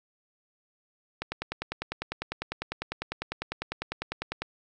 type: click train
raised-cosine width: 0.3 ms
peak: -15 dBFS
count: 33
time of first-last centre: 1.22-4.42 s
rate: 10 Hz
effects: none